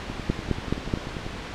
two click trains, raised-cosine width 3 ms, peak -19 / -9 dBFS, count 13 / 4, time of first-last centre 0.1-1.265 / 0.3-0.938 s, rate 10.3 / 4.7 Hz, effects pink hiss -35 dBFS RMS until 1.54 s + low-pass 4000 Hz 12 dB/octave

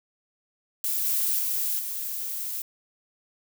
violet noise with level steps, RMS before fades -27 / -25 / -27 / -32 dBFS, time 0.84-2.62 s, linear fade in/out 2 ms, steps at 1.05 / 1.39 / 1.79 s, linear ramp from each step 2 ms, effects none

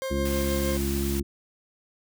40% pulse tone with tremolo, 530 Hz, C5, 22 cents sharp, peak -27 dBFS, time 0.02-0.77 s, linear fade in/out 0 ms, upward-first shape triangle, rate 6.3 Hz, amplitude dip 40%
harmonic tone, 69.3 Hz, C#2, in tune, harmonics 1 / 2 / 3 / 4 / 5, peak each -28 / -37 / -30 / -36 / -30 dBFS, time 0.1-1.23 s, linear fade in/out 20 ms
white noise, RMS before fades -36 dBFS, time 0.25-1.2 s, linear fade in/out 5 ms
effects none

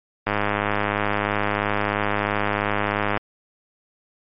click train, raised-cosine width 0.5 ms, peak -6 dBFS, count 300, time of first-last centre 0.27-3.173 s, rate 103 Hz, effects MP3 32 kbps

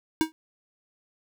square tone with exponential decay, 317.6 Hz, D#4, 36 cents sharp, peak -16 dBFS, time 0.21-0.32 s, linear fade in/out 0 ms, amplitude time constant 22 ms, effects none

